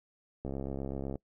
click train, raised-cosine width 2 ms, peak -24 dBFS, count 49, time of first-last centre 0.45-1.156 s, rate 68 Hz, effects noise-tail reverb RT60 0.1 s tail -23 dB re dry

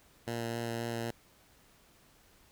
10% pulse tone with vibrato, 116.54 Hz, A#2, in tune, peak -26 dBFS, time 0.27-1.11 s, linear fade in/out 5 ms, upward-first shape sine, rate 3.8 Hz, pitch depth 12 cents each way, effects pink hiss -63 dBFS RMS until 2.51 s

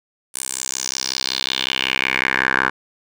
10% pulse tone with band-pass filter sweep, 65.41 Hz, C2, in tune, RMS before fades -22 dBFS, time 0.34-2.7 s, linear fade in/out 10 ms, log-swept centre 9500 to 1400 Hz, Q 3.5, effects none

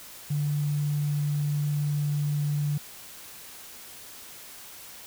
triangle tone, 146.83 Hz, D3, in tune, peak -20 dBFS, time 0.3-2.78 s, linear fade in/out 10 ms, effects tanh soft clip ceiling -22 dBFS + white hiss -45 dBFS RMS until 5.06 s

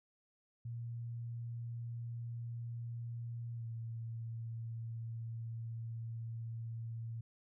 sine tone with pitch glide, 117.5 to 114.49 Hz, A#2 to A#2, +14 to -31 cents, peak -40 dBFS, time 0.65-7.21 s, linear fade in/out 5 ms, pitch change -45 cents, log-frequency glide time 3.55-3.65 s, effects none

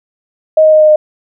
sine tone with pitch steps, 627 / 623 / 619.1 / 615.2 / 611.3 Hz, D#5 / D#5 / D#5 / D#5 / D#5, +13 / +2 / -9 / -20 / -31 cents, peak -3 dBFS, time 0.57-0.96 s, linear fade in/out 5 ms, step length 78 ms, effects none

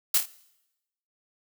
blue noise with echo, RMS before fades -21 dBFS, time 0.14-0.18 s, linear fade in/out 5 ms, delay 26 ms, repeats 3, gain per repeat -6 dB, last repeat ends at 0.258 s, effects noise-tail reverb RT60 0.9 s tail -20 dB re dry

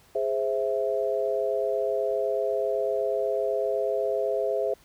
sine chord, Ab augmented, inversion none, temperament equal, 415.3 / 523.3 / 659.3 Hz, Ab4 / C5 / E5, 0 / 0 / 0 cents, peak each -28 dBFS, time 0.15-4.74 s, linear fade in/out 5 ms, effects pink hiss -58 dBFS RMS until 4.84 s

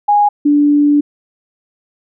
sine tone pair in turn, 825 / 291.7 Hz, G#5 / D4, -12 / -12 cents, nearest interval octave + tritone, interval 1800 cents, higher first, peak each -7 dBFS, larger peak neither, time 0.08-0.29 / 0.45-1.01 s, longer second, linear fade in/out 10 ms, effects none

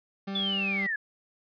40% pulse tone, 196 Hz, G3, in tune, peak -31 dBFS, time 0.27-0.87 s, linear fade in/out 10 ms
sine linear sweep, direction down, 3500 to 1661.2 Hz, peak -27 dBFS, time 0.35-0.96 s, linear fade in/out 5 ms
effects resampled to 11025 Hz

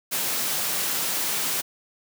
white high-pass noise, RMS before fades -26 dBFS, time 0.11-1.62 s, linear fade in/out 20 ms, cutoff 130 Hz, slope 48 dB/octave, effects none

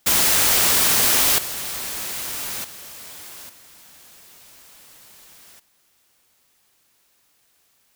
white noise with level steps, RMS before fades -17 / -29 / -39 / -48 dBFS, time 0.06-5.6 s, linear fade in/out 10 ms, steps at 1.38 / 2.64 / 3.49 s, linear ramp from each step 5 ms, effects white hiss -63 dBFS RMS until 7.95 s

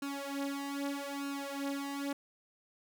sawtooth tone with flanger, 280 Hz, C#4, 18 cents sharp, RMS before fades -38 dBFS, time 0.02-2.13 s, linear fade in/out 5 ms, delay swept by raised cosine 0.73 to 4.63 ms, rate 0.8 Hz, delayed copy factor +0.9, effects none

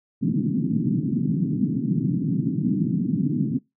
white band-pass noise, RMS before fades -23 dBFS, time 0.21-3.59 s, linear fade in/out 20 ms, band 130 to 280 Hz, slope 48 dB/octave, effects noise-tail reverb RT60 0.2 s tail -23 dB re dry

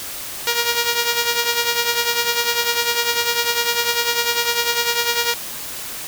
5% pulse tone with tremolo, 472.5 Hz, A#4, 23 cents sharp, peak -3 dBFS, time 0.47-5.34 s, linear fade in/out 2 ms, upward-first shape triangle, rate 10 Hz, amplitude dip 70%, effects white hiss -30 dBFS RMS until 6.07 s

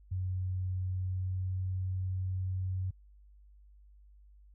sine tone with pitch glide, 92.5 to 93.2 Hz, F#2 to F#2, 0 to +13 cents, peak -31 dBFS, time 0.11-2.91 s, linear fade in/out 10 ms, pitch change +13 cents, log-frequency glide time 0.86-1.61 s, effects added 50 Hz sine -55 dBFS peak until 4.54 s

